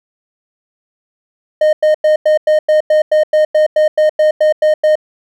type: tone bursts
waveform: triangle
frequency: 615 Hz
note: D#5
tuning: 20 cents flat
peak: -5 dBFS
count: 16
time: 1.61-4.955 s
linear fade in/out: 5 ms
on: 120 ms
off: 95 ms
effects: none